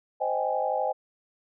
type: chord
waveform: sine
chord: Ab major seventh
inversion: first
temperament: just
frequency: 519.1 / 623 / 778.7 / 830.6 Hz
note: C5 / Eb5 / G5 / Ab5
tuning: -14 / +2 / -12 / 0 cents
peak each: -30 dBFS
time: 0.2-0.93 s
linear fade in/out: 20 ms
effects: none